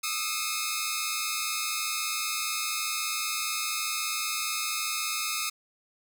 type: tone cluster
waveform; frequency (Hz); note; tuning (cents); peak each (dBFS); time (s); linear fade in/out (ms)
10% pulse; 1223 / 1303 / 2165 / 2566; D#6 / E6 / C#7 / E7; -30 / -20 / -41 / -47; -26; 0.03-5.5; 10
effects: none